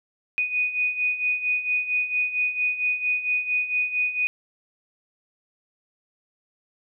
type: beating tone pair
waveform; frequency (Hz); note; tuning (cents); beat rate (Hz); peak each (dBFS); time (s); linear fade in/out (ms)
sine; 2479 / 2483.4; D#7 / D#7; -7 / -4; 4.4; -28 / -23; 0.38-4.27; 0
effects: none